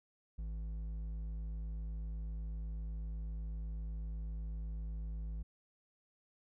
sine tone with hard clipping, 54 Hz, A1, 32 cents flat, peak -40 dBFS, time 0.38-5.43 s, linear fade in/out 10 ms, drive 6 dB, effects none

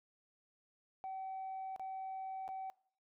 sine tone with dropouts, 764 Hz, G5, 45 cents flat, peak -39 dBFS, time 1.04-2.7 s, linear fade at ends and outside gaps 0 ms, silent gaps 1.762-1.796 / 2.479-2.489 s, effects noise-tail reverb RT60 0.6 s tail -24 dB re dry + tanh soft clip ceiling -38 dBFS

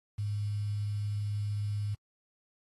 sine tone with quantisation, 103.4 Hz, G#2, 7 cents flat, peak -30 dBFS, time 0.18-1.95 s, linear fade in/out 10 ms, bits 9, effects AAC 32 kbps

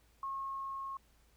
sine tone with level ramp, 1085 Hz, C#6, 37 cents flat, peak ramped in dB -36 to -39 dBFS, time 0.23-0.97 s, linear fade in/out 2 ms, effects added 56 Hz sine -67 dBFS peak until 1.36 s + pink hiss -70 dBFS RMS until 1.36 s

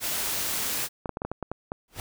white noise, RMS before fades -29 dBFS, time 0-0.89 s, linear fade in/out 50 ms
clicks, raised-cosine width 1 ms, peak -17 dBFS, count 9, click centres 1.058 / 1.093 / 1.171 / 1.219 / 1.25 / 1.316 / 1.427 / 1.516 / 1.719 s
pink noise with exponential growth, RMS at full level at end -32 dBFS, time 1.88-2 s, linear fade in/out 1 ms, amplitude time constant 24 ms
effects none

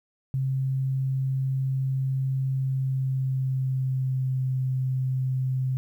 sine tone with pitch glide, 133.1 to 130.21 Hz, C3 to C3, +30 to -8 cents, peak -23 dBFS, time 0.34-5.77 s, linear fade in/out 0 ms, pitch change -38 cents, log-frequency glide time 2.53-4.5 s, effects 10-bit

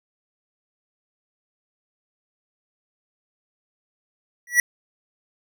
square tone with exponential growth, 1940 Hz, B6, 31 cents flat, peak -10 dBFS, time 4.47-4.6 s, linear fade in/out 2 ms, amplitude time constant 28 ms, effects none

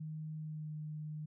sine tone with pitch glide, 155.56 to 152.89 Hz, D#3 to D#3, 0 to -30 cents, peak -40 dBFS, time 0-1.26 s, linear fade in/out 10 ms, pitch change -30 cents, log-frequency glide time 0.37-0.74 s, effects none

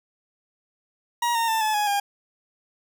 40% pulse tone with pitch steps, 950 / 919.8 / 890.5 / 862.1 / 834.7 / 808.1 Hz, A#5 / A#5 / A5 / A5 / G#5 / G#5, +33 / -23 / +21 / -36 / +9 / -48 cents, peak -20 dBFS, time 1.22-2 s, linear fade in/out 5 ms, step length 130 ms, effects none

